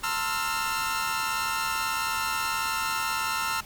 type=chord; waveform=sawtooth; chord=F major seventh; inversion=first; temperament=equal with one note detuned; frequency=899.5 / 1046.5 / 1318.5 / 1396.9 Hz; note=A5 / C6 / E6 / F6; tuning=+38 / 0 / 0 / 0 cents; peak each=-29 / -31 / -27 / -28 dBFS; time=0.03-3.61 s; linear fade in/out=10 ms; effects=pink hiss -46 dBFS RMS until 3.65 s